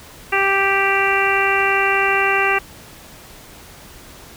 harmonic tone, 392 Hz, G4, in tune, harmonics 1 / 2 / 3 / 4 / 5 / 6 / 7, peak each -22 / -22 / -22 / -22 / -22 / -22 / -22 dBFS, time 0.32-2.59 s, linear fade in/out 10 ms, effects pink hiss -41 dBFS RMS until 4.36 s

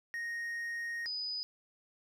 triangle / sine tone pair in turn, 1864.7 / 4978 Hz, A#6 / D#8, 0 / 0 cents, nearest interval octave + perfect fourth, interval 1700 cents, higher second, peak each -34 / -35 dBFS, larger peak first, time 0.14-1.06 / 1.06-1.43 s, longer first, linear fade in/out 0 ms, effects none

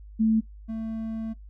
sine / triangle tone pair in turn, 220.8 / 222.9 Hz, A3 / A3, +6 / +23 cents, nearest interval unison, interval 17 cents, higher second, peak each -18 / -27 dBFS, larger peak first, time 0.19-0.41 / 0.68-1.34 s, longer second, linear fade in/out 20 ms, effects noise-tail reverb RT60 0.1 s tail -19 dB re dry + added 51 Hz sine -42 dBFS peak until 1.49 s

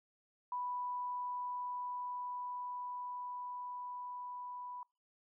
sine tone with level ramp, 987.8 Hz, B5, in tune, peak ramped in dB -36 to -43 dBFS, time 0.52-4.83 s, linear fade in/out 2 ms, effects noise-tail reverb RT60 0.3 s tail -26 dB re dry

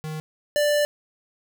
square tone pair in turn, 155.56 / 589 Hz, D#3 / D5, 0 / +5 cents, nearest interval octave + major seventh, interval 2305 cents, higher second, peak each -30 / -19 dBFS, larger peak second, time 0.04-0.2 / 0.56-0.85 s, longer second, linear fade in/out 0 ms, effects none

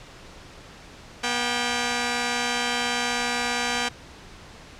5% pulse tone pair together, 241.6 / 785 Hz, B3 / G5, -38 / +2 cents, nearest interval octave + minor sixth, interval 2040 cents, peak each -14 dBFS, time 1.23-3.89 s, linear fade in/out 10 ms, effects pink hiss -45 dBFS RMS until 4.79 s + low-pass 6000 Hz 12 dB/octave

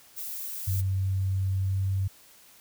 violet noise, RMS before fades -36 dBFS, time 0.16-0.82 s, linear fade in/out 20 ms
sine tone with pitch glide, 95.6 to 96.26 Hz, G2 to G2, -43 to -31 cents, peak -24 dBFS, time 0.67-2.08 s, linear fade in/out 10 ms, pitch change +12 cents, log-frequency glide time 1.61-1.81 s
effects white hiss -55 dBFS RMS until 2.6 s

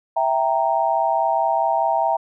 sine chord, E diminished, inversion none, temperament equal with one note detuned, 659.3 / 784 / 929.1 Hz, E5 / G5 / Bb5, 0 / 0 / -6 cents, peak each -21 dBFS, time 0.16-2.17 s, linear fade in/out 10 ms, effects none

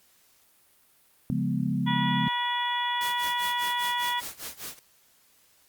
sine chord, C# dominant seventh, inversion none, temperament equal, 138.59 / 174.61 / 207.7 / 246.9 Hz, C#3 / E#3 / G#3 / B3, 0 / 0 / 0 / 0 cents, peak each -30 dBFS, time 1.3-2.28 s, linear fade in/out 0 ms
harmonic tone, 484.6 Hz, B4, 33 cents flat, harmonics 2 / 3 / 4 / 5 / 6 / 7, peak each -28 / -41 / -32 / -43 / -40 / -32 dBFS, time 1.86-4.21 s, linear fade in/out 20 ms
white noise with tremolo, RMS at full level -36 dBFS, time 3.01-4.79 s, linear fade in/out 0 ms, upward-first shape sine, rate 5 Hz, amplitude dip 90%
effects white hiss -62 dBFS RMS until 5.68 s + Opus 48 kbps

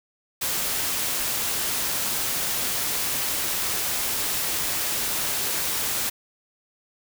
white noise, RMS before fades -26 dBFS, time 0.41-6.1 s, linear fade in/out 10 ms, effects none

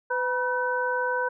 sine tone cluster, 503 / 970 / 1517 Hz, B4 / B5 / F#6, +32 / -31 / +43 cents, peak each -28 dBFS, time 0.1-1.29 s, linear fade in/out 10 ms, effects none

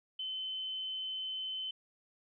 sine tone, 3057 Hz, G7, 44 cents flat, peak -36 dBFS, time 0.19-1.71 s, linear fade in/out 5 ms, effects none

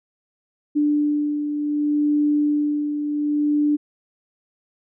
sine beating tone pair, 295.3 / 295.97 Hz, D4 / D4, +10 / +14 cents, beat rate 0.67 Hz, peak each -18 / -27 dBFS, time 0.75-3.77 s, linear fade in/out 20 ms, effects none

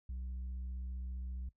sine tone with vibrato, 62.9 Hz, B1, 32 cents sharp, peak -36 dBFS, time 0.09-1.49 s, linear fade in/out 5 ms, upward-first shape sine, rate 15 Hz, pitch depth 14 cents each way, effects noise-tail reverb RT60 0.1 s tail -19 dB re dry + tanh soft clip ceiling -38 dBFS

